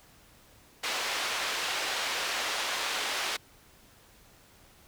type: band-pass noise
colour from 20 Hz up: white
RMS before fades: -32 dBFS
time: 0.83-3.37 s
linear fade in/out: 10 ms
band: 490 to 3900 Hz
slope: 12 dB/octave
effects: pink hiss -58 dBFS RMS until 4.87 s

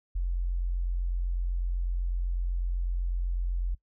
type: tone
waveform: sine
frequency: 44 Hz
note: F1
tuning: 14 cents sharp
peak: -26 dBFS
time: 0.15-3.75 s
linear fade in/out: 10 ms
effects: noise-tail reverb RT60 0.1 s tail -21 dB re dry

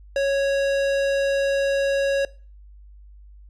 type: tone with tanh clipping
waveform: sine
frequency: 553 Hz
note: C#5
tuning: 4 cents flat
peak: -21 dBFS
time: 0.16-2.25 s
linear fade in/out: 2 ms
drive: 18 dB
effects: noise-tail reverb RT60 0.4 s tail -22 dB re dry + added 50 Hz sine -43 dBFS peak until 3.49 s

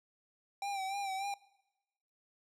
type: tone with vibrato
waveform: square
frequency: 784 Hz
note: G5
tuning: in tune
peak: -36 dBFS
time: 0.62-1.34 s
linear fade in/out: 2 ms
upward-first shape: sine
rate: 3.4 Hz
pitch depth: 52 cents each way
effects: noise-tail reverb RT60 1.0 s tail -22 dB re dry + low-pass 10000 Hz 12 dB/octave

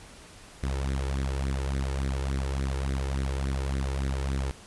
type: tone with flanger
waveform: sawtooth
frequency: 67.4 Hz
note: C#2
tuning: 48 cents flat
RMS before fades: -29 dBFS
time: 0.63-4.51 s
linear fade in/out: 0 ms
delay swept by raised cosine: 0.5 to 2.3 ms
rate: 3.5 Hz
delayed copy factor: +0.7
effects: pink hiss -49 dBFS RMS until 4.66 s + resampled to 24000 Hz

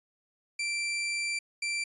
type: tone pair in turn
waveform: sawtooth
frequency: 2349 / 2349 Hz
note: D7 / D7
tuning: 0 / 0 cents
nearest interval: unison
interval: 0 cents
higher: neither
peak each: -26 dBFS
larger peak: neither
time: 0.59-1.39 / 1.62-1.84 s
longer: first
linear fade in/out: 5 ms
effects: resampled to 24000 Hz

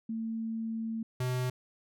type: tone pair in turn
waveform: sine / square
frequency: 224.7 / 126.47 Hz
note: A3 / B2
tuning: +37 / +42 cents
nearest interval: minor seventh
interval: 995 cents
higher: first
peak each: -32 / -30 dBFS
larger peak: second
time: 0.09-1.03 / 1.2-1.5 s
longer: first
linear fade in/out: 5 ms
effects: none

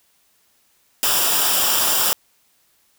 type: noise with comb filter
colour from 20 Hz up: white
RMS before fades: -18 dBFS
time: 1.03-2.13 s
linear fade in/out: 0 ms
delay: 0.47 ms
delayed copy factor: -0.65
effects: white hiss -61 dBFS RMS until 2.98 s

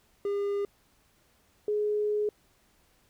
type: tone pair in turn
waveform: triangle / sine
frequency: 403.8 / 419.4 Hz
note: G#4 / G#4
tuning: -49 / +17 cents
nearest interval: minor second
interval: 66 cents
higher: second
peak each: -25 dBFS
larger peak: neither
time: 0.25-0.65 / 1.68-2.29 s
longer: second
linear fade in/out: 2 ms
effects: pink hiss -66 dBFS RMS until 3.09 s

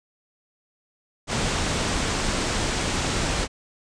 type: low-pass noise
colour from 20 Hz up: pink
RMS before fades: -25 dBFS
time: 1.27-3.48 s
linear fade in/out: 50 ms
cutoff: 8900 Hz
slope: 48 dB/octave
effects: resampled to 22050 Hz

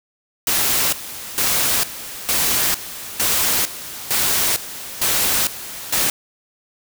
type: noise with tremolo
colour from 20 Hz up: white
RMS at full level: -18 dBFS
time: 0.47-6.1 s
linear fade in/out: 2 ms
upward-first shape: square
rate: 1.1 Hz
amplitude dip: 80%
effects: none

